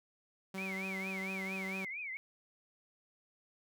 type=tone; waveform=sawtooth; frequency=191 Hz; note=G3; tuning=45 cents flat; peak=-36 dBFS; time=0.54-1.85 s; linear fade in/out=5 ms
type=tone with vibrato; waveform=sine; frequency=2262 Hz; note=C#7; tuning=34 cents sharp; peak=-39 dBFS; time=0.58-2.17 s; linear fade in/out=0 ms; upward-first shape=triangle; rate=4.4 Hz; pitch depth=210 cents each way
effects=none